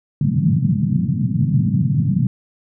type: band-pass noise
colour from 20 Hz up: pink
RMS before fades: -17 dBFS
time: 0.21-2.27 s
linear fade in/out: 2 ms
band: 110 to 220 Hz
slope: 48 dB/octave
effects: none